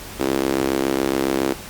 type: tone with high-pass filter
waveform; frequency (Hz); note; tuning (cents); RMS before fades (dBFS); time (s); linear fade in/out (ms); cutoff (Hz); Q
sawtooth; 67.2; C2; +47; -21; 0.19-1.54; 20; 330; 2.8
effects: pink hiss -36 dBFS RMS until 1.69 s + Opus 48 kbps